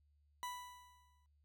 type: tone with exponential decay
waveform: 40% pulse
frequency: 987.8 Hz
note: B5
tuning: in tune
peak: -39 dBFS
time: 0.43-1.26 s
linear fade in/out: 0 ms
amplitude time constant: 180 ms
effects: added 73 Hz sine -70 dBFS peak until 1.44 s